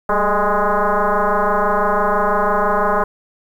sine tone with frequency modulation, 220 Hz, A3, in tune, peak -13 dBFS, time 0.09-3.04 s, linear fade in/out 5 ms, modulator 207 Hz, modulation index 5.8, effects 8-bit

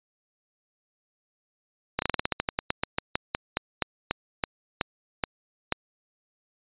slowing click train, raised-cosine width 0.3 ms, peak -8 dBFS, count 23, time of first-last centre 1.99-5.724 s, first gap 31 ms, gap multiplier 1.14, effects resampled to 8000 Hz

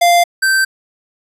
square tone pair in turn, 695 / 1555.7 Hz, F5 / G6, -9 / -14 cents, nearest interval octave + major second, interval 1395 cents, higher second, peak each -8 / -11 dBFS, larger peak first, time 0.01-0.24 / 0.42-0.65 s, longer neither, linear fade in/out 10 ms, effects resampled to 32000 Hz

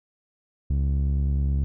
sawtooth tone with low-pass filter, 69.3 Hz, C#2, in tune, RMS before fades -23 dBFS, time 0.7-1.64 s, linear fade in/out 0 ms, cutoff 150 Hz, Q 0.79, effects none

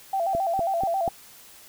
sine tone with vibrato, 724 Hz, F#5, 38 cents flat, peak -22 dBFS, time 0.13-1.09 s, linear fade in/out 5 ms, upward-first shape square, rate 7.4 Hz, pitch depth 120 cents each way
click train, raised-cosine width 2 ms, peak -18 dBFS, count 4, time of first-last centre 0.35-1.078 s, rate 4.12 Hz
effects white hiss -49 dBFS RMS until 1.68 s

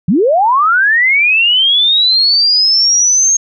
sine linear sweep, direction up, 146.83 to 6510 Hz, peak -7 dBFS, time 0.08-3.37 s, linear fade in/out 5 ms, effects none

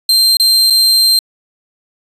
40% pulse tone with dropouts, 4156 Hz, C8, 12 cents flat, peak -6 dBFS, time 0.09-1.19 s, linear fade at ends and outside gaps 2 ms, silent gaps 0.37-0.398 / 0.7-0.705 s, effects resampled to 32000 Hz

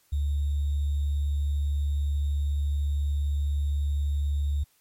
sine tone with sample-and-hold, 72 Hz, D2, 34 cents flat, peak -23 dBFS, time 0.12-4.64 s, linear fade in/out 10 ms, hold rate 3675 Hz, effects white hiss -65 dBFS RMS until 4.8 s + MP3 64 kbps

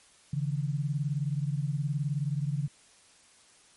sine beating tone pair, 139.7 / 158.7 Hz, C#3 / D#3, +14 / +35 cents, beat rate 19 Hz, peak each -29 / -32 dBFS, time 0.33-2.68 s, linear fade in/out 5 ms, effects white hiss -59 dBFS RMS until 3.76 s + MP3 48 kbps

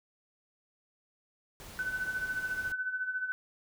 pink noise, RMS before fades -48 dBFS, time 1.6-2.72 s, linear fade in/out 0 ms
sine tone with tremolo, 1509 Hz, F#6, 34 cents sharp, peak -29 dBFS, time 1.79-3.32 s, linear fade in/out 0 ms, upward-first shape sine, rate 14 Hz, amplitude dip 65%
effects none

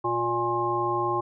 harmonic tone, 118.1 Hz, A#2, 23 cents sharp, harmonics 1 / 3 / 5 / 7 / 9, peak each -36 / -28 / -36 / -29 / -27 dBFS, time 0.04-1.21 s, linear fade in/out 10 ms, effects none

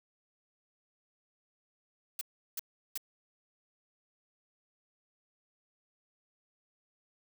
blue noise bursts, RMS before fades -36 dBFS, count 3, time 2.19-2.976 s, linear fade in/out 2 ms, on 22 ms, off 360 ms, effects none

